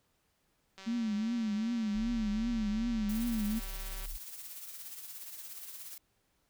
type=click train; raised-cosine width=0.2 ms; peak=-32 dBFS; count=630; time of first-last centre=0.78-4.056 s; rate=192 Hz
type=tone with vibrato; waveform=sine; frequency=222.2 Hz; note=A3; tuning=17 cents sharp; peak=-30 dBFS; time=0.86-3.6 s; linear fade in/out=20 ms; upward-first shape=triangle; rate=2.6 Hz; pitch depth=150 cents each way
type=tone; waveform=sine; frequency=34.65 Hz; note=C#1; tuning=in tune; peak=-38 dBFS; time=1.94-4.18 s; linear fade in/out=20 ms
type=noise with tremolo; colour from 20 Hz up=blue; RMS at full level=-44 dBFS; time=3.09-5.98 s; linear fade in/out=5 ms; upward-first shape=sine; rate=17 Hz; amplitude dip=45%
effects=pink hiss -75 dBFS RMS until 6.49 s